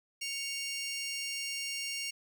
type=tone pair together; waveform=20% pulse; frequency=2217 / 2789 Hz; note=C#7 / F7; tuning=0 / -3 cents; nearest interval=major third; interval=397 cents; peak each=-35 / -32 dBFS; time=0.21-2.11 s; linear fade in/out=10 ms; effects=none